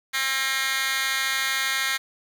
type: tone with high-pass filter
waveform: 10% pulse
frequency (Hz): 267.2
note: C4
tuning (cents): +36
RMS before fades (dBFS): -25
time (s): 0.13-1.98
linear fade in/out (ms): 20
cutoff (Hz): 2200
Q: 2.7
effects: 8-bit